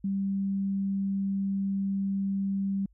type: tone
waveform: sine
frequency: 196 Hz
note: G3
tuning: in tune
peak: -26 dBFS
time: 0.04-2.86 s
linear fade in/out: 5 ms
effects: added 50 Hz sine -58 dBFS peak until 2.93 s